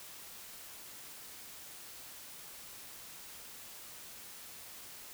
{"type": "silence", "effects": ["white hiss -50 dBFS RMS until 5.13 s"]}